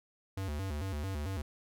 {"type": "tone with vibrato", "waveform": "square", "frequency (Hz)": 84.4, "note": "E2", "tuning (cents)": 41, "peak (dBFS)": -35, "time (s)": [0.37, 1.42], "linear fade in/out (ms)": 5, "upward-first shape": "square", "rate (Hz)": 4.5, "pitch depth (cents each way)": 230, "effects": []}